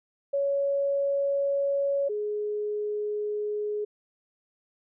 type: tone pair in turn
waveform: sine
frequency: 559 / 418.8 Hz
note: C#5 / G#4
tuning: +14 / +15 cents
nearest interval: perfect fourth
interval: 499 cents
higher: first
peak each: -23 / -27 dBFS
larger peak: first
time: 0.33-2.09 / 2.09-3.85 s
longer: neither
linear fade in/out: 10 ms
effects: none